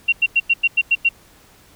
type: tone bursts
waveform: sine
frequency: 2751 Hz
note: F7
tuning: 27 cents flat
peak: -11 dBFS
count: 8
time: 0.08-1.091 s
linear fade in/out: 10 ms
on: 45 ms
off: 93 ms
effects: pink hiss -50 dBFS RMS until 1.75 s